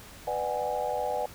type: chord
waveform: sine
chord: G# half-diminished seventh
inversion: first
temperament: just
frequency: 498.4 / 598 / 747.5 / 830.6 Hz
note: B4 / D5 / F#5 / G#5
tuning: +16 / +31 / +17 / 0 cents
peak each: -33 dBFS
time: 0.27-1.26 s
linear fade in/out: 5 ms
effects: pink hiss -48 dBFS RMS until 1.34 s